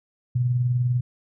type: tone with tremolo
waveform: sine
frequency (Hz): 123.47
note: B2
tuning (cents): 0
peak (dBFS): -17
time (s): 0.35-1.01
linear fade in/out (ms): 10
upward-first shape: sine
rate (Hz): 20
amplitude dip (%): 45
effects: none